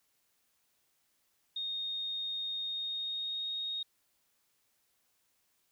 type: tone with pitch glide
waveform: sine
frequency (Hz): 3700 to 3730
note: A#7 to A#7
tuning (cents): -14 to 0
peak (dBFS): -34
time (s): 1.56-3.83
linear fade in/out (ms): 5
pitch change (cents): +14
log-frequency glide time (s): 2.64-3.48
effects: white hiss -75 dBFS RMS until 5.71 s